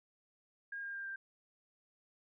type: tone with pitch steps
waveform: sine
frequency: 1623 / 1609 / 1595.1 / 1581.4 Hz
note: G#6 / G6 / G6 / G6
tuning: -40 / +45 / +30 / +15 cents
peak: -40 dBFS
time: 0.72-1.16 s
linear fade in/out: 5 ms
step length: 110 ms
effects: none